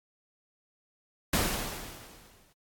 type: noise with exponential decay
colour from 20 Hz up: pink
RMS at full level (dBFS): -25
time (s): 1.33-2.53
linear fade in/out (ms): 5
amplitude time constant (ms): 260
effects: AAC 64 kbps